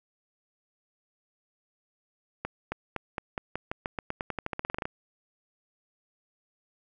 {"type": "accelerating click train", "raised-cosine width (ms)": 0.5, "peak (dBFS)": -16, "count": 22, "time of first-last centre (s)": [2.45, 4.855], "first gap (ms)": 270, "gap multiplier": 0.9, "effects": []}